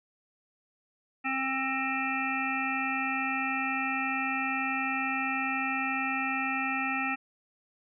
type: harmonic tone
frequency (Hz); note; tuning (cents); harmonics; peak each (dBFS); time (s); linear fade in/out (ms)
265.4; C4; +25; 1 / 3 / 5 / 7 / 9 / 10; -35 / -35 / -35 / -35 / -35 / -35; 1.24-7.16; 20
effects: none